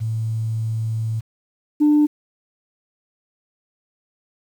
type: tone pair in turn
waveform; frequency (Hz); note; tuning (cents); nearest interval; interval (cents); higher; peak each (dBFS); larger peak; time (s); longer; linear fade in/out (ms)
sine; 111.6 / 297.9; A2 / D4; +25 / +25; octave + perfect fourth; 1700; second; -20 / -10; second; 0-1.21 / 1.8-2.07; first; 20
effects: tanh soft clip ceiling -9 dBFS + 8-bit